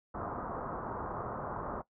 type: low-pass noise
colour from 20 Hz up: white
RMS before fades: -39 dBFS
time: 0.14-1.82 s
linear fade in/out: 10 ms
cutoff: 1300 Hz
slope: 48 dB/octave
effects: noise-tail reverb RT60 0.1 s tail -17 dB re dry